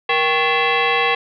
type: tone with frequency modulation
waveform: sine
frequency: 784 Hz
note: G5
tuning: in tune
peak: -14 dBFS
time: 0.09-1.15 s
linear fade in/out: 5 ms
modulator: 628 Hz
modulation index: 3.9
effects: none